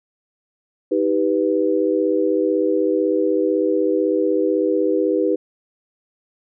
sine chord, Eb augmented, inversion none, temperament equal with one note detuned, 316 / 392 / 493.9 Hz, Eb4 / G4 / B4, +27 / 0 / 0 cents, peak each -20 dBFS, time 0.91-5.36 s, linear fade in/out 10 ms, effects none

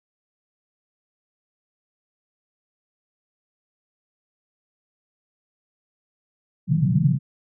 white band-pass noise, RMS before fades -19 dBFS, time 6.67-7.19 s, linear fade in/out 50 ms, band 130 to 170 Hz, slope 48 dB/octave, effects none

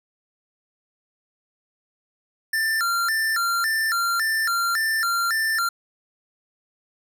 square tone with vibrato, 1568 Hz, G6, in tune, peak -21 dBFS, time 2.53-5.69 s, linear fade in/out 5 ms, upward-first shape square, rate 1.8 Hz, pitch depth 220 cents each way, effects none

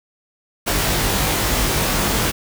pink noise with comb filter, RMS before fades -19 dBFS, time 0.66-2.32 s, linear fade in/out 20 ms, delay 20 ms, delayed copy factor +0.8, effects none

